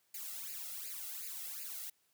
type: noise with flanger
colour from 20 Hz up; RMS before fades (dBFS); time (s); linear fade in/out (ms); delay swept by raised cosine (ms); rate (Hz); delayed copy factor
blue; -44; 0.14-1.9; 5; 0.43 to 1.53; 2.7; +0.95
effects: white hiss -75 dBFS RMS until 2.13 s + high-pass 80 Hz 12 dB/octave